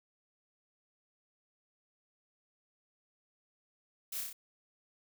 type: noise with echo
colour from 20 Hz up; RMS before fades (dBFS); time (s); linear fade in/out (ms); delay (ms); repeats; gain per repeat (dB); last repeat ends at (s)
blue; -40; 4.12-4.21; 5; 30; 4; -2; 4.33
effects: none